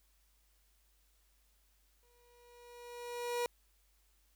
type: tone with exponential growth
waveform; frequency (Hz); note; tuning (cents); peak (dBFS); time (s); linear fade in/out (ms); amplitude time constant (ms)
30% pulse; 481.7; B4; -43; -29; 2.03-3.46; 0; 310
effects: added 50 Hz sine -70 dBFS peak until 4.35 s + white hiss -74 dBFS RMS until 4.35 s